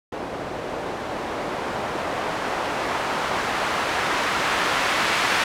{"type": "noise with low-pass filter sweep", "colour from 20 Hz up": "blue", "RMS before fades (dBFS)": -25, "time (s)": [0.12, 5.44], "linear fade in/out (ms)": 5, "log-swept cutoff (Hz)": [520, 1700], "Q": 0.82, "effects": []}